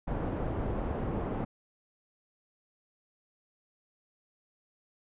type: low-pass noise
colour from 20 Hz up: pink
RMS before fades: -33 dBFS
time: 0.07-1.45 s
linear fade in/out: 10 ms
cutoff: 800 Hz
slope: 12 dB/octave
effects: resampled to 8000 Hz